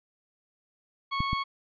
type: tone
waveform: sawtooth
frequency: 1103 Hz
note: C#6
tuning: 9 cents flat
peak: -24 dBFS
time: 1.11-1.44 s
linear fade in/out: 20 ms
type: clicks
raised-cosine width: 5 ms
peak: -17 dBFS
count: 2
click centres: 1.205 / 1.331 s
effects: resampled to 11025 Hz